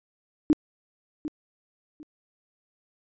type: tone with echo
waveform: sine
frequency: 303.5 Hz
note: D#4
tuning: 43 cents flat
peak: -15 dBFS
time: 0.5-0.53 s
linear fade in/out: 0 ms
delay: 750 ms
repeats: 2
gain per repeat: -13 dB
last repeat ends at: 2.03 s
effects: resampled to 16000 Hz